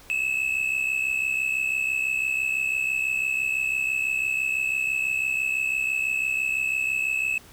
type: tone pair together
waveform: triangle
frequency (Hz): 2581 / 2647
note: E7 / E7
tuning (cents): -37 / +7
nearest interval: unison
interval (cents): 44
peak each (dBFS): -23 / -26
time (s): 0.1-7.38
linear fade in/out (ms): 0
effects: pink hiss -50 dBFS RMS until 7.52 s